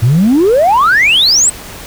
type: exponential sweep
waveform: sine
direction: up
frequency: 108.3 to 8372 Hz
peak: -4 dBFS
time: 0.02-1.5 s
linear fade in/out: 10 ms
effects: tanh soft clip ceiling -3 dBFS + pink hiss -29 dBFS RMS until 1.86 s